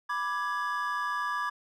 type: chord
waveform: triangle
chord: G# diminished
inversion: first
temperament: equal with one note detuned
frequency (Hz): 987.8 / 1174.7 / 1668.9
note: B5 / D6 / G#6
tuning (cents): 0 / 0 / +8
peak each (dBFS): -33 / -30 / -32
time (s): 0.09-1.5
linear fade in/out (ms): 10
effects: none